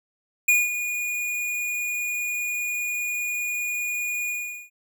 square tone with ADSR envelope, 2445 Hz, D#7, 31 cents flat, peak -15 dBFS, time 0.48-4.7 s, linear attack 7 ms, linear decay 200 ms, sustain -11 dB, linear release 410 ms, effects none

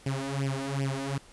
sawtooth tone with flanger, 136.6 Hz, C#3, 25 cents flat, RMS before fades -31 dBFS, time 0.06-1.18 s, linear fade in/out 5 ms, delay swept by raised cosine 0.37 to 3.37 ms, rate 2.6 Hz, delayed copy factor +1, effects pink hiss -54 dBFS RMS until 1.32 s + resampled to 24000 Hz

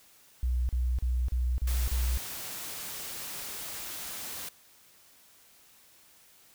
sine tone bursts, 61.74 Hz, B1, in tune, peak -25 dBFS, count 6, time 0.43-2.175 s, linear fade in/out 0 ms, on 260 ms, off 37 ms
white noise, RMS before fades -39 dBFS, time 1.67-4.49 s, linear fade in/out 5 ms
effects white hiss -59 dBFS RMS until 6.54 s

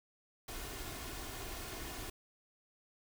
pink noise with comb filter, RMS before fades -44 dBFS, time 0.48-2.1 s, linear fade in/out 5 ms, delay 2.8 ms, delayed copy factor +0.5, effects none

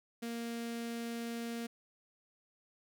sawtooth tone with notch filter, 233.1 Hz, A#3, in tune, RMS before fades -40 dBFS, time 0.22-1.67 s, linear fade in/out 10 ms, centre 1000 Hz, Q 1.6, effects none

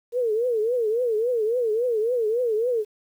sine tone with vibrato, 462.2 Hz, A#4, 15 cents flat, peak -20 dBFS, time 0.12-2.85 s, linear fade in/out 50 ms, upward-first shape triangle, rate 3.6 Hz, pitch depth 180 cents each way, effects 9-bit

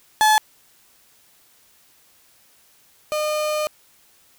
35% pulse tone pair in turn, 860 / 608.1 Hz, A5 / D#5, -40 / -40 cents, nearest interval tritone, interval 600 cents, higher first, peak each -11 / -19 dBFS, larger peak first, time 0.21-0.38 / 3.12-3.67 s, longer second, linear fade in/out 0 ms, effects white hiss -56 dBFS RMS until 4.38 s

